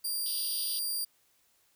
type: tone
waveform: 10% pulse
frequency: 4764 Hz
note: D8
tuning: 24 cents sharp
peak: -24 dBFS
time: 0.04-1.05 s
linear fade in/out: 10 ms
type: band-pass noise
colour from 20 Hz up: pink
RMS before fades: -44 dBFS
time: 0.26-0.79 s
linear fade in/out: 0 ms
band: 2900 to 5800 Hz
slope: 96 dB/octave
effects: white hiss -69 dBFS RMS until 1.75 s